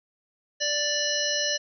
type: harmonic tone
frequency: 587.3 Hz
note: D5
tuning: in tune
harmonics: 1 / 3 / 5 / 7 / 9 / 10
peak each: -31 / -31 / -31 / -31 / -31 / -31 dBFS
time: 0.6-1.58 s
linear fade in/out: 20 ms
effects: none